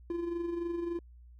triangle tone with amplitude modulation, 342.3 Hz, F4, 35 cents flat, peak -28 dBFS, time 0.1-0.99 s, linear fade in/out 2 ms, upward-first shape sine, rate 23.5 Hz, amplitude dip 50%, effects added 60 Hz sine -51 dBFS peak until 1.39 s

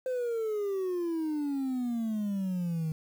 sine exponential sweep, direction down, 519 to 155.56 Hz, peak -26 dBFS, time 0.06-2.92 s, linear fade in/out 2 ms, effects tanh soft clip ceiling -28 dBFS + 9-bit

